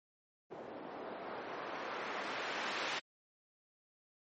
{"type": "noise with low-pass filter sweep", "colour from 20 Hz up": "white", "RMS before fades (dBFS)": -41, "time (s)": [0.5, 3], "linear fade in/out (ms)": 20, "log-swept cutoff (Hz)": [490, 2900], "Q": 0.72, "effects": ["high-pass 300 Hz 12 dB/octave", "MP3 32 kbps"]}